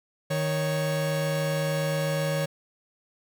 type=tone pair together; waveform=45% pulse; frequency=155.56 / 554.9 Hz; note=D#3 / C#5; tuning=0 / +2 cents; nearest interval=octave + minor seventh; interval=2202 cents; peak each=-27 / -28 dBFS; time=0.3-2.46 s; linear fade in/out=10 ms; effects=none